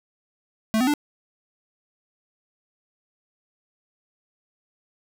square tone with pitch steps, 220 / 254.2 / 293.7 Hz, A3 / C4 / D4, 0 / -50 / 0 cents, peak -19 dBFS, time 0.74-0.938 s, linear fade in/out 0 ms, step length 66 ms, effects none

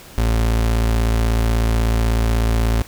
35% pulse tone, 56.3 Hz, A1, 40 cents sharp, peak -13 dBFS, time 0.18-2.82 s, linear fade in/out 0 ms, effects pink hiss -41 dBFS RMS until 2.87 s

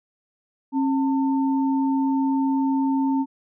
sine tone pair together, 270.5 / 898 Hz, C#4 / A5, -42 / +35 cents, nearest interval octave + major sixth, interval 2077 cents, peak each -19 / -28 dBFS, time 0.72-3.26 s, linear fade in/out 50 ms, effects none

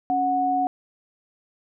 sine tone pair together, 277.2 / 736 Hz, C#4 / F#5, 0 / -9 cents, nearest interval octave + perfect fourth, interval 1691 cents, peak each -27 / -20 dBFS, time 0.1-0.67 s, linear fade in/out 0 ms, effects none

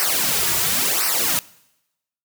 white noise with flanger, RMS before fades -20 dBFS, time 0-1.39 s, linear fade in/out 0 ms, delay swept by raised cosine 0.28 to 3.88 ms, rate 0.95 Hz, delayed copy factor -0.85, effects noise-tail reverb RT60 0.9 s tail -22 dB re dry

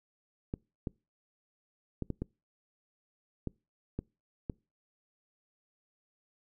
clicks, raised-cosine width 3 ms, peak -21 dBFS, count 8, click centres 0.539 / 0.872 / 2.023 / 2.103 / 2.22 / 3.473 / 3.99 / 4.498 s, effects noise-tail reverb RT60 0.3 s tail -26 dB re dry

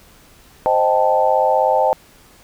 sine chord, A half-diminished seventh, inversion first, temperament equal, 523.3 / 622.3 / 784 / 880 Hz, C5 / Eb5 / G5 / A5, 0 / 0 / 0 / 0 cents, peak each -18 dBFS, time 0.66-1.93 s, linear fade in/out 0 ms, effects pink hiss -48 dBFS RMS until 2.43 s

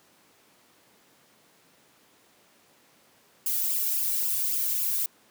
violet noise with flanger, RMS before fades -27 dBFS, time 3.46-5.06 s, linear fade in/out 2 ms, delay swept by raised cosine 0.49 to 1.59 ms, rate 3.7 Hz, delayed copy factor -0.65, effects pink hiss -60 dBFS RMS until 5.3 s + high-pass 200 Hz 12 dB/octave

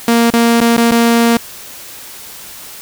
sawtooth tone with dropouts, 233.1 Hz, A#3, in tune, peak -4 dBFS, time 0.08-1.37 s, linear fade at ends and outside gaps 2 ms, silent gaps 0.302-0.336 / 0.605-0.613 / 0.766-0.777 / 0.911-0.918 s, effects white hiss -32 dBFS RMS until 2.81 s

